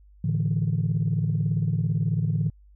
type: chord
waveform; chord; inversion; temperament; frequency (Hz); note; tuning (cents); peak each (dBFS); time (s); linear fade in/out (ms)
sine; A suspended fourth; none; equal; 110 / 146.83 / 164.81; A2 / D3 / E3; 0 / 0 / 0; -25; 0.24-2.5; 5
effects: tanh soft clip ceiling -15 dBFS + added 50 Hz sine -50 dBFS peak until 2.75 s